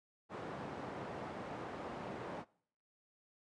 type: band-pass noise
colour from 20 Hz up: white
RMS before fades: -45 dBFS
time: 0.29-2.45 s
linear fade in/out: 50 ms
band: 110 to 820 Hz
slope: 12 dB/octave
effects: noise-tail reverb RT60 0.6 s tail -23 dB re dry + resampled to 22050 Hz